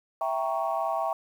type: chord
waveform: sine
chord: E diminished seventh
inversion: none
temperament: equal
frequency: 659.3 / 784 / 932.3 / 1108.7 Hz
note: E5 / G5 / Bb5 / Db6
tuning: 0 / 0 / 0 / 0 cents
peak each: -29 / -30 / -33 / -32 dBFS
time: 0.21-1.13 s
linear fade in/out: 2 ms
effects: tanh soft clip ceiling -16 dBFS + 9-bit